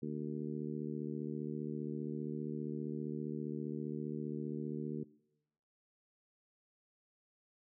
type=harmonic tone; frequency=75.1 Hz; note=D2; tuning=39 cents sharp; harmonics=2 / 3 / 4 / 5 / 6; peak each=-43 / -41 / -44 / -45 / -49 dBFS; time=0.02-5.04 s; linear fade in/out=10 ms; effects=noise-tail reverb RT60 0.9 s tail -22 dB re dry